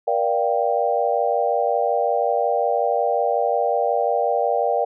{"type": "chord", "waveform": "sine", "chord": "G minor seventh", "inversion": "first", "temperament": "equal with one note detuned", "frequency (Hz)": [474.3, 587.3, 698.5, 784], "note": ["Bb4", "D5", "F5", "G5"], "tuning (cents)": [30, 0, 0, 0], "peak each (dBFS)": -23, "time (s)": [0.07, 4.85], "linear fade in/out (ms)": 10, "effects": []}